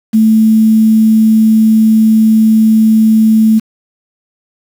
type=tone with quantisation; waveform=sine; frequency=220 Hz; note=A3; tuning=in tune; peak=-4 dBFS; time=0.13-3.6 s; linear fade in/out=20 ms; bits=5; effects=none